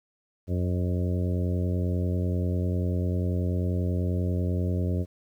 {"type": "harmonic tone with a mistuned harmonic", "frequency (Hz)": 90.2, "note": "F#2", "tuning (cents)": -44, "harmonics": [1, 2, 3, 4, 5, 6, 7], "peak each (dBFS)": [-25, -31, -35, -37, -39, -41, -42], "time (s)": [0.47, 5.06], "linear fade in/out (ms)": 50, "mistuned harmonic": 7, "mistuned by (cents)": -22, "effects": ["10-bit"]}